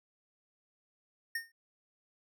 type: tone with exponential decay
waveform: square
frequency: 1834 Hz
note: A#6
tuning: 29 cents flat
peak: -31 dBFS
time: 1.35-1.52 s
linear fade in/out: 5 ms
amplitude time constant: 35 ms
effects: none